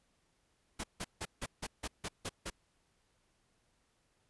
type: noise bursts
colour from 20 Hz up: pink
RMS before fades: -39 dBFS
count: 9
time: 0.79-2.502 s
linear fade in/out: 10 ms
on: 48 ms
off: 160 ms
effects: pink hiss -75 dBFS RMS until 4.29 s + resampled to 24000 Hz